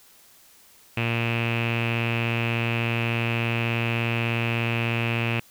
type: tone with low-pass filter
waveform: sawtooth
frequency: 116.54 Hz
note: A#2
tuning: in tune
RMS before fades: -25 dBFS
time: 0.97-5.4 s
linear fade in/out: 5 ms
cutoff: 2600 Hz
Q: 8.5
effects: white hiss -54 dBFS RMS until 5.5 s

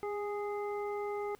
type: harmonic tone with a mistuned harmonic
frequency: 414.3 Hz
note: G#4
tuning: 4 cents flat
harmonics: 1 / 2 / 3 / 5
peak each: -35 / -41 / -45 / -49 dBFS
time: 0.03-1.35 s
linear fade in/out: 0 ms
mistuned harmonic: 1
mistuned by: -19 cents
effects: pink hiss -64 dBFS RMS until 1.39 s

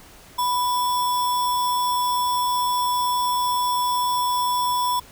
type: tone with sample-and-hold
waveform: sine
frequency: 987.8 Hz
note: B5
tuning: in tune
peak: -19 dBFS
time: 0.38-5 s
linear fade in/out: 10 ms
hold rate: 4410 Hz
effects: pink hiss -47 dBFS RMS until 5.11 s

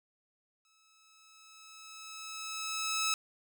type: tone with exponential growth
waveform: 10% pulse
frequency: 1298 Hz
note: E6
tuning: 27 cents flat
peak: -20 dBFS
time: 0.65-3.14 s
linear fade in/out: 1 ms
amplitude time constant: 540 ms
effects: none

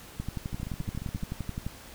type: two click trains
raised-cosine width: 5 ms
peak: -20 / -24 dBFS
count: 18 / 11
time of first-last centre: 0.2-1.666 / 0.53-1.229 s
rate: 11.6 / 14.3 Hz
effects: pink hiss -48 dBFS RMS until 1.94 s

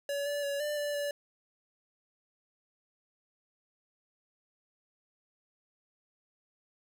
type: tone with pitch steps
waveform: square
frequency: 567 / 578 / 565 / 593 / 584 / 577 Hz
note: C#5 / D5 / C#5 / D5 / D5 / D5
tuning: +39 / -28 / +33 / +17 / -10 / -31 cents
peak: -32 dBFS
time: 0.09-1.11 s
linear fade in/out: 2 ms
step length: 170 ms
effects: none

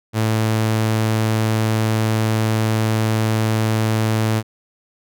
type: tone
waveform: sawtooth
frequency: 110 Hz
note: A2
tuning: in tune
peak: -12 dBFS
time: 0.13-4.43 s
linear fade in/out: 50 ms
effects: none

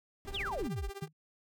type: noise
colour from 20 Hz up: brown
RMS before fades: -43 dBFS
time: 0.25-0.67 s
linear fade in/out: 0 ms
type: tone with tremolo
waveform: sawtooth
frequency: 396.2 Hz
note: G4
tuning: 18 cents sharp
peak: -35 dBFS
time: 0.27-1.08 s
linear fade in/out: 5 ms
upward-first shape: triangle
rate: 16 Hz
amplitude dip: 100%
type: exponential sweep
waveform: sine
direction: down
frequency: 3951 to 36.86 Hz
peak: -34 dBFS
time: 0.34-0.9 s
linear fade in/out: 10 ms
type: tone with exponential decay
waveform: sine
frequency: 155.56 Hz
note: D#3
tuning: in tune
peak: -32 dBFS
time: 1.02-1.13 s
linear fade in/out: 5 ms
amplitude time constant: 22 ms
effects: none

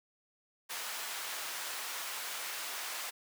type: high-pass noise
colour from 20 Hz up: pink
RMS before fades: -40 dBFS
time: 0.69-3.11 s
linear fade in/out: 20 ms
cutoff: 1000 Hz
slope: 12 dB/octave
effects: none

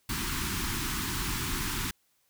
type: band-stop noise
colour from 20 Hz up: pink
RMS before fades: -32 dBFS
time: 0.09-1.91 s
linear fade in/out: 5 ms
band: 370 to 910 Hz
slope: 48 dB/octave
effects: white hiss -71 dBFS RMS until 2.29 s

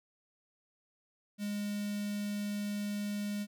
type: tone with notch filter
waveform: square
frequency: 205.6 Hz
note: G#3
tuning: 17 cents flat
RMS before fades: -36 dBFS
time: 1.38-3.47 s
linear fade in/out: 50 ms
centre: 900 Hz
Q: 0.56
effects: none

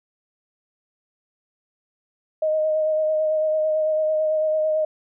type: tone with vibrato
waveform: sine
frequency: 622.3 Hz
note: D#5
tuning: in tune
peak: -18 dBFS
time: 2.42-4.85 s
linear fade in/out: 5 ms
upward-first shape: sine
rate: 9 Hz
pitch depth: 18 cents each way
effects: none

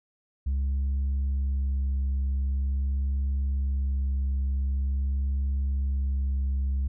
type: tone with vibrato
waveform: sine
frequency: 67.8 Hz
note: C#2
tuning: 38 cents flat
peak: -21 dBFS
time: 0.46-6.88 s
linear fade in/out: 10 ms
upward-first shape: sine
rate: 0.45 Hz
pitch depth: 12 cents each way
effects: tanh soft clip ceiling -23 dBFS

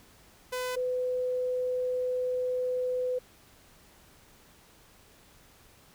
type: tone pair in turn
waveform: sawtooth / sine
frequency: 503 / 503 Hz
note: B4 / B4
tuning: +32 / +32 cents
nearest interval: unison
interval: 0 cents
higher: neither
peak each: -27 dBFS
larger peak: neither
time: 0.52-0.76 / 0.76-3.19 s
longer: second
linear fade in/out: 10 ms
effects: pink hiss -58 dBFS RMS until 5.94 s

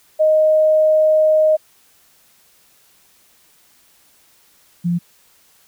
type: tone pair in turn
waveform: sine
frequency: 622.3 / 173.17 Hz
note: D#5 / F3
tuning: 0 / -14 cents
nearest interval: octave + minor seventh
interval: 2214 cents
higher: first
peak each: -10 / -15 dBFS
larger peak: first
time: 0.19-1.57 / 4.84-4.99 s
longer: first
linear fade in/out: 20 ms
effects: white hiss -54 dBFS RMS until 5.67 s

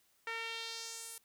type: tone with band-pass filter sweep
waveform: sawtooth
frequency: 455.9 Hz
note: A#4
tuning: 39 cents flat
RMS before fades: -43 dBFS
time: 0.27-1.18 s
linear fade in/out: 2 ms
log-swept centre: 1900 to 11000 Hz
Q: 1.9
effects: white hiss -72 dBFS RMS until 1.24 s

